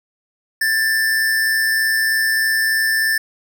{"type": "tone pair together", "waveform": "square", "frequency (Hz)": [1649, 1772.2], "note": ["G#6", "A6"], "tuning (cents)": [-13, 12], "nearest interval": "minor second", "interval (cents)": 125, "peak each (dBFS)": [-27, -16], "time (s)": [0.61, 3.18], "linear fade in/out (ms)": 5, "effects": []}